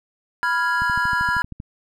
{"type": "chord", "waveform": "triangle", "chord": "F diminished", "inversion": "second", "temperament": "equal", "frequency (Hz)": [987.8, 1396.9, 1661.2], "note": ["Cb6", "F6", "Ab6"], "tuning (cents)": [0, 0, 0], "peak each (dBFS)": -21, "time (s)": [0.43, 1.42], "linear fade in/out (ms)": 0}
{"type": "click train", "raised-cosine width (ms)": 5, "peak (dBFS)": -20, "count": 11, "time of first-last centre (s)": [0.82, 1.601], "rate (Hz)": 12.8}
{"effects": []}